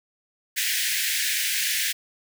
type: high-pass noise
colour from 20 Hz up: pink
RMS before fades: -25 dBFS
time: 0.56-1.93 s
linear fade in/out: 20 ms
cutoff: 1600 Hz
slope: 96 dB/octave
effects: none